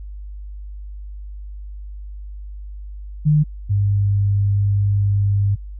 sine tone pair in turn, 151 / 100.49 Hz, D3 / G2, +48 / +43 cents, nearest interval perfect fifth, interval 705 cents, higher first, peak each -11 / -14 dBFS, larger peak first, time 3.25-3.44 / 3.69-5.56 s, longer second, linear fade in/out 20 ms, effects added 50 Hz sine -30 dBFS peak until 5.79 s

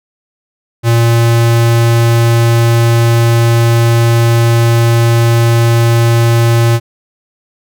square tone, 116.54 Hz, A#2, in tune, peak -7 dBFS, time 0.83-6.8 s, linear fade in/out 50 ms, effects none

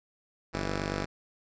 5% pulse tone pair together, 48.76 / 164 Hz, G1 / E3, -8 / -9 cents, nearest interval octave + major sixth, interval 2099 cents, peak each -20 / -25 dBFS, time 0.53-1.06 s, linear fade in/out 20 ms, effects resampled to 16000 Hz

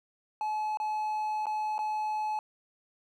triangle tone with dropouts, 856 Hz, A5, 48 cents flat, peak -27 dBFS, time 0.41-2.39 s, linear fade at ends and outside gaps 1 ms, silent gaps 0.772-0.8 / 1.457-1.467 / 1.781-1.79 s, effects none

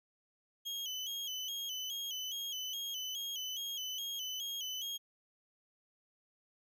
35% pulse tone with vibrato, 3136 Hz, G7, in tune, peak -36 dBFS, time 0.65-4.98 s, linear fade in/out 20 ms, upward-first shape square, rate 2.4 Hz, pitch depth 68 cents each way, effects none

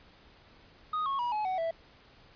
triangle tone with pitch steps, 1244.5 / 1096 / 965.2 / 850 / 748.6 / 659.3 Hz, D#6 / C#6 / B5 / G#5 / F#5 / E5, 0 / -20 / -40 / +40 / +20 / 0 cents, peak -27 dBFS, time 0.93-1.71 s, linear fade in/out 5 ms, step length 130 ms, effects pink hiss -58 dBFS RMS until 2.35 s + resampled to 11025 Hz

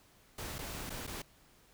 pink noise with dropouts, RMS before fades -42 dBFS, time 0.38-1.22 s, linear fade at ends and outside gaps 5 ms, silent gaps 0.584-0.588 / 0.896-0.902 / 1.068-1.074 s, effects pink hiss -64 dBFS RMS until 1.73 s

